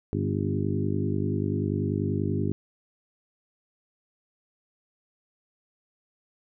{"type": "harmonic tone with a mistuned harmonic", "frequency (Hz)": 50.3, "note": "G1", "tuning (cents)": 45, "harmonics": [2, 3, 4, 5, 6, 7, 8], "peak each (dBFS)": [-29, -31, -32, -33, -34, -34, -35], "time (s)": [0.13, 2.52], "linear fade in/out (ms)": 0, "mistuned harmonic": 6, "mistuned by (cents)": -22, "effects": []}